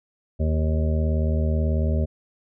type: harmonic tone with a mistuned harmonic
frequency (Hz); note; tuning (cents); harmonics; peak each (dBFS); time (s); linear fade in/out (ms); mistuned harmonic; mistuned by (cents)
78.3; D#2; +11; 1 / 2 / 3 / 5 / 6 / 7 / 8; -20 / -29 / -29 / -34 / -41 / -34 / -35; 0.39-2.06; 20; 5; -16
effects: none